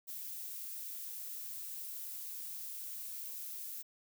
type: noise with high-pass filter sweep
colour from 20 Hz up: violet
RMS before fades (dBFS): -44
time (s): 0.07-3.83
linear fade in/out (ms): 20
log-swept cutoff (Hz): 1600 to 320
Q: 0.87
effects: none